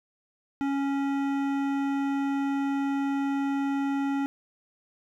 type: tone with hard clipping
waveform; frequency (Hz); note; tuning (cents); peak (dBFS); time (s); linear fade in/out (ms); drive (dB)
triangle; 277.2; C#4; 0; -27; 0.61-4.26; 0; 18
effects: none